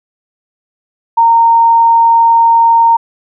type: tone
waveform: sine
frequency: 922 Hz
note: A#5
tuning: 19 cents flat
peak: -4 dBFS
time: 1.17-2.97 s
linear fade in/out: 10 ms
effects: none